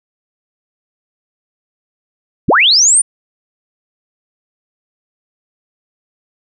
sine linear sweep, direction up, 38.89 to 9397 Hz, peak -6 dBFS, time 2.48-3.02 s, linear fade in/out 10 ms, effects none

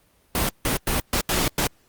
pink noise bursts at uneven times, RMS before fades -22 dBFS, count 6, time 0.35-0.49 / 0.65-0.77 / 0.87-1 / 1.13-1.21 / 1.29-1.48 / 1.58-1.67 s, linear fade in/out 2 ms, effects pink hiss -61 dBFS RMS until 1.88 s + Opus 32 kbps

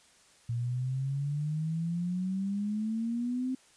sine exponential sweep, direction up, 116.54 to 261.6 Hz, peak -29 dBFS, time 0.49-3.55 s, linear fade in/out 5 ms, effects white hiss -61 dBFS RMS until 3.76 s + resampled to 22050 Hz

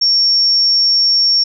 sine tone, 5490 Hz, F8, 31 cents flat, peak -9 dBFS, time 0.01-1.44 s, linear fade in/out 10 ms, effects none

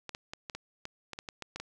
clicks, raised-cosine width 0.2 ms, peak -22 dBFS, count 12, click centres 0.093 / 0.149 / 0.335 / 0.498 / 0.55 / 0.854 / 1.133 / 1.189 / 1.288 / 1.423 / 1.56 / 1.6 s, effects none

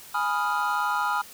triangle chord, F half-diminished seventh, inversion first, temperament equal, 830.6 / 987.8 / 1244.5 / 1396.9 Hz, Ab5 / Cb6 / Eb6 / F6, 0 / 0 / 0 / 0 cents, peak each -27 dBFS, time 0.14-1.22 s, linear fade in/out 10 ms, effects white hiss -46 dBFS RMS until 1.33 s

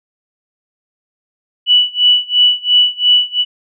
sine tone with tremolo, 2957 Hz, F#7, 2 cents flat, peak -5 dBFS, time 1.66-3.45 s, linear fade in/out 50 ms, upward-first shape sine, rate 2.9 Hz, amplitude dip 95%, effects none

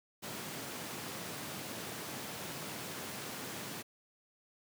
pink high-pass noise, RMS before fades -43 dBFS, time 0.22-3.83 s, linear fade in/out 20 ms, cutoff 120 Hz, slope 24 dB/octave, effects none

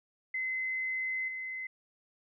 sine tone with level steps, 2049 Hz, C7, 37 cents flat, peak -31 / -36 dBFS, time 0.34-1.67 s, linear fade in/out 5 ms, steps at 1.28 s, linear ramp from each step 2 ms, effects none

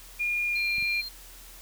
sine tone with pitch glide, 2422 to 2396 Hz, D#7 to D7, -47 to +34 cents, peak -25 dBFS, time 0.19-1.02 s, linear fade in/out 20 ms, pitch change -19 cents, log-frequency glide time 0.46-0.62 s
triangle tone, 4186 Hz, C8, in tune, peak -33 dBFS, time 0.55-1.09 s, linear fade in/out 10 ms
clicks, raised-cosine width 5 ms, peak -33 / -34 dBFS, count 2, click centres 0.783 / 0.826 s
effects added 41 Hz sine -49 dBFS peak until 1.61 s + white hiss -49 dBFS RMS until 1.61 s

